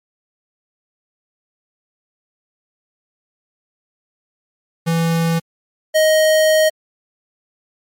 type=tone pair in turn; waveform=square; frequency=165.8 / 626 Hz; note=E3 / D#5; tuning=+10 / +10 cents; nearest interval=octave + major seventh; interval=2300 cents; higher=second; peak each=-15 / -11 dBFS; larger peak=second; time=4.86-5.4 / 5.94-6.7 s; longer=second; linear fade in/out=20 ms; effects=MP3 64 kbps